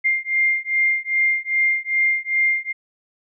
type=beating tone pair; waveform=sine; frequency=2107 / 2109.5 Hz; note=C7 / C7; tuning=+12 / +14 cents; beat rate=2.5 Hz; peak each=-20 dBFS; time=0.04-2.73 s; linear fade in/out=20 ms; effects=none